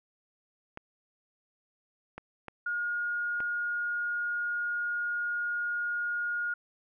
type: clicks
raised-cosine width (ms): 0.5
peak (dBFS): -25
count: 4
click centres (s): 0.774 / 2.18 / 2.483 / 3.404
type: tone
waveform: sine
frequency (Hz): 1430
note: F6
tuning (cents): +41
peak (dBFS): -29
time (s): 2.66-6.54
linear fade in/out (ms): 5
effects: none